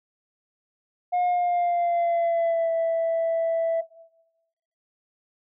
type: tone with pitch glide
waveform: sine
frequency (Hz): 716 to 660.4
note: F5 to E5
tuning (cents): +43 to +3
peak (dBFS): -18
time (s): 1.12-3.82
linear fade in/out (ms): 20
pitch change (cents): -140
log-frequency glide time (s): 1.25-2.71
effects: noise-tail reverb RT60 1.0 s tail -20 dB re dry + tanh soft clip ceiling -19 dBFS